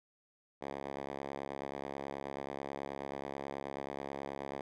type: tone with band-pass filter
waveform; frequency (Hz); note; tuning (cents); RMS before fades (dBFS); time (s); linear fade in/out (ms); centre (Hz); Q
5% pulse; 69.3; C#2; 0; -42; 0.61-4.62; 10; 670; 0.51
effects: none